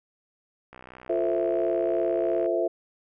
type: click train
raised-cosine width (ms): 0.5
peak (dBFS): -29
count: 110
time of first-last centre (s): 0.73-2.46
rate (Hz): 63
type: chord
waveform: sine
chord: F major seventh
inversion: none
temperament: equal with one note detuned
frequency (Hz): 349.2 / 446.4 / 523.3 / 659.3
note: F4 / A4 / C5 / E5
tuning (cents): 0 / +25 / 0 / 0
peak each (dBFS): -27 / -30 / -30 / -26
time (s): 1.09-2.68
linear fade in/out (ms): 10
effects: none